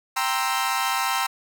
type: chord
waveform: sawtooth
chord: C dominant seventh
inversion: second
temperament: equal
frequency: 784 / 932.3 / 1046.5 / 1318.5 Hz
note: G5 / Bb5 / C6 / E6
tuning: 0 / 0 / 0 / 0 cents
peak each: -24 dBFS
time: 0.16-1.27 s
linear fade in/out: 10 ms
effects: none